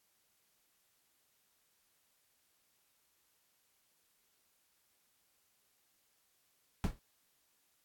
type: noise with exponential decay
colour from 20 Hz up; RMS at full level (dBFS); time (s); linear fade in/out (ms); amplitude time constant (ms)
brown; -27; 6.84-6.99; 0; 32
effects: white hiss -75 dBFS RMS until 7.84 s + AAC 64 kbps